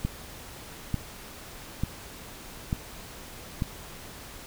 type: click train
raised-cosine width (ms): 5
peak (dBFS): -14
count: 5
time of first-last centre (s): 0.05-3.621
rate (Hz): 1.12
effects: pink hiss -44 dBFS RMS until 4.46 s